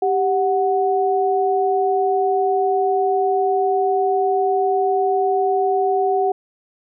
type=tone pair together; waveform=sine; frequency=392 / 740 Hz; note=G4 / F#5; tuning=0 / 0 cents; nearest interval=major seventh; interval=1100 cents; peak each=-18 dBFS; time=0.02-6.32 s; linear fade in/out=5 ms; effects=none